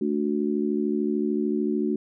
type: chord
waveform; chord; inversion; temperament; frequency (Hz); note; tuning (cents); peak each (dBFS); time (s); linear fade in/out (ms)
sine; D major; second; just; 220.2 / 293.7 / 367.1; A3 / D4 / F#4; +2 / 0 / -14; -26 / -27 / -27; 0.01-1.96; 5
effects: none